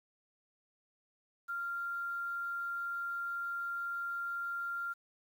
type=tone with quantisation; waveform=sine; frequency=1389 Hz; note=F6; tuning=10 cents flat; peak=-35 dBFS; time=1.48-4.94 s; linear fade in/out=20 ms; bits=10; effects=none